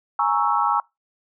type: chord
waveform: sine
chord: A# half-diminished seventh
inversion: third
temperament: equal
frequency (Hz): 830.6 / 932.3 / 1108.7 / 1318.5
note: G#5 / A#5 / C#6 / E6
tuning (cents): 0 / 0 / 0 / 0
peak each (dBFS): -23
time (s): 0.19-0.8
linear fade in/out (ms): 2
effects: noise-tail reverb RT60 0.2 s tail -24 dB re dry